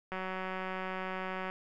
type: click train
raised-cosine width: 0.5 ms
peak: -23 dBFS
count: 259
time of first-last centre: 0.12-1.5 s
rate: 187 Hz
effects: none